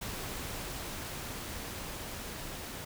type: noise with level ramp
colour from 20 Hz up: pink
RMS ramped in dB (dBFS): -39 to -42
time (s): 0.01-2.85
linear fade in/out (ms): 10
effects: none